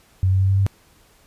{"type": "tone with pitch steps", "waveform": "sine", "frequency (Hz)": [93.9, 94.94, 95.98, 97.04, 98.11], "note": ["F#2", "F#2", "G2", "G2", "G2"], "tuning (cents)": [26, 45, -36, -17, 2], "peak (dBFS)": -14, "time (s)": [0.23, 0.665], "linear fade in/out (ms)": 0, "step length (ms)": 87, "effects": ["pink hiss -55 dBFS RMS until 1.26 s", "resampled to 32000 Hz"]}